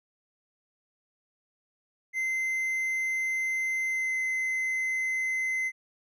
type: tone with pitch glide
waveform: triangle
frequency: 2070 to 2056 Hz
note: C7 to C7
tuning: -19 to -31 cents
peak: -25 dBFS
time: 2.13-5.72 s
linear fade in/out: 50 ms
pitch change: -12 cents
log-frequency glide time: 3.89-4.17 s
effects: none